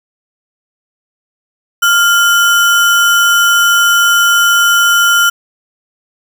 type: tone with sample-and-hold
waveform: sine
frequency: 1396.9 Hz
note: F6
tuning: in tune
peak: -6 dBFS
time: 1.82-5.3 s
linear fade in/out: 10 ms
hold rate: 4410 Hz
effects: none